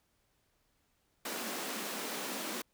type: high-pass noise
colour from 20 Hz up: pink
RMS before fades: -39 dBFS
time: 1.25-2.62 s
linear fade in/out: 5 ms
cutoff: 200 Hz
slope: 48 dB/octave
effects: pink hiss -75 dBFS RMS until 2.73 s